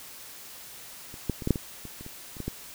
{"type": "clicks", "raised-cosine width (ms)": 3, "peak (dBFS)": [-30, -13, -24, -13, -7, -19, -27, -29, -28, -30, -21, -17], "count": 12, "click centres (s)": [1.141, 1.297, 1.422, 1.474, 1.507, 1.558, 1.853, 2.01, 2.064, 2.368, 2.403, 2.48], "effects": ["white hiss -45 dBFS RMS until 2.74 s"]}